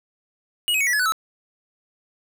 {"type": "tone with pitch steps", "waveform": "square", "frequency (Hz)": [2900, 2539, 2223, 1946.7, 1704.5, 1492.5, 1306.8], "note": ["F#7", "D#7", "C#7", "B6", "G#6", "F#6", "E6"], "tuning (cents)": [-35, 34, 4, -25, 45, 15, -15], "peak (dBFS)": -19, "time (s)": [0.68, 1.121], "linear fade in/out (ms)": 0, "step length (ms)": 63, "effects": []}